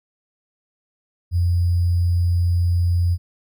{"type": "tone with sample-and-hold", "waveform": "sine", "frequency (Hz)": 87.31, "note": "F2", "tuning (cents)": 0, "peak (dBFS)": -15, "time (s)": [1.31, 3.18], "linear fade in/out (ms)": 50, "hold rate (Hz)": 4900, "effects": []}